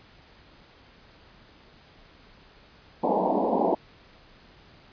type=band-pass noise; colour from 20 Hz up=white; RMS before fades=-24 dBFS; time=3.03-3.75 s; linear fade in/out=10 ms; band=180 to 950 Hz; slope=96 dB/octave; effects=pink hiss -54 dBFS RMS until 4.92 s + resampled to 11025 Hz